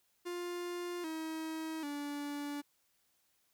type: tone with pitch steps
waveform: 45% pulse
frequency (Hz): 351.7 / 318.8 / 289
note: F4 / D#4 / D4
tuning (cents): +12 / +42 / -28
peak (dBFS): -38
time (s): 0.25-2.62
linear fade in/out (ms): 20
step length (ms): 790
effects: white hiss -75 dBFS RMS until 3.53 s